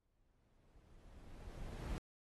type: noise with exponential growth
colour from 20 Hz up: brown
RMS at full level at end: -41 dBFS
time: 0-1.98 s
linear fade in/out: 0 ms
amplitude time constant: 430 ms
effects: AAC 32 kbps